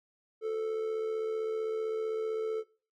triangle tone with amplitude modulation, 440 Hz, A4, in tune, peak -26 dBFS, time 0.41-2.64 s, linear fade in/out 50 ms, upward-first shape sine, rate 75.6 Hz, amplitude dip 45%, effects noise-tail reverb RT60 0.4 s tail -21 dB re dry

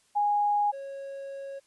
sine / triangle tone pair in turn, 825 / 549.6 Hz, G#5 / C#5, -12 / -15 cents, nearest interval perfect fifth, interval 703 cents, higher first, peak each -22 / -34 dBFS, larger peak first, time 0.15-0.72 / 0.72-1.6 s, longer second, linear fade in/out 20 ms, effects white hiss -66 dBFS RMS until 1.66 s + resampled to 24000 Hz

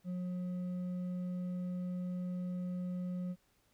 sine tone with hard clipping, 180.1 Hz, F#3, 46 cents flat, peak -37 dBFS, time 0.04-3.36 s, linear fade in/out 50 ms, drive 4 dB, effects pink hiss -73 dBFS RMS until 3.73 s

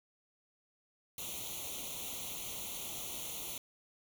white noise with comb filter, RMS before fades -42 dBFS, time 1.18-3.58 s, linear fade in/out 2 ms, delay 0.3 ms, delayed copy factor +0.95, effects none

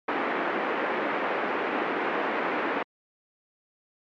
pink band-pass noise, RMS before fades -28 dBFS, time 0.08-2.83 s, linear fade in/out 5 ms, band 280 to 2200 Hz, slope 24 dB/octave, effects MP3 64 kbps

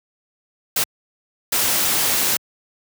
white noise bursts at uneven times, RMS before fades -19 dBFS, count 2, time 0.76-0.84 / 1.52-2.37 s, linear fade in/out 5 ms, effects high-pass 80 Hz 12 dB/octave

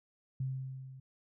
sine tone with level ramp, 131.9 Hz, C3, 14 cents sharp, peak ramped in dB -31 to -48 dBFS, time 0.4-1 s, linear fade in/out 5 ms, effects none

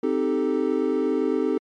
triangle chord, A half-diminished seventh, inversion first, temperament equal, 261.6 / 311.1 / 392 / 440 Hz, C4 / Eb4 / G4 / A4, 0 / 0 / 0 / 0 cents, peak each -24 dBFS, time 0.03-1.58 s, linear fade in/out 5 ms, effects MP3 48 kbps

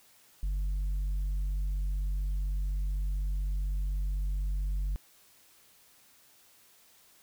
sine tone with tanh clipping, 47.92 Hz, G1, 39 cents flat, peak -29 dBFS, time 0.43-4.96 s, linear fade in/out 0 ms, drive 3 dB, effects white hiss -61 dBFS RMS until 7.22 s

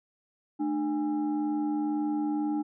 sine tone with frequency modulation, 300.5 Hz, D4, 40 cents sharp, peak -26 dBFS, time 0.59-2.63 s, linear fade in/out 20 ms, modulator 519 Hz, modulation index 0.56, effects none

